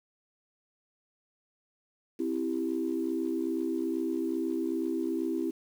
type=chord; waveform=sine; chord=C major; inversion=none; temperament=equal; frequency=261.6 / 329.6 / 392 Hz; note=C4 / E4 / G4; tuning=0 / 0 / 0 cents; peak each=-33 / -30 / -35 dBFS; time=2.19-5.51 s; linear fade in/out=10 ms; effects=tanh soft clip ceiling -19 dBFS + 9-bit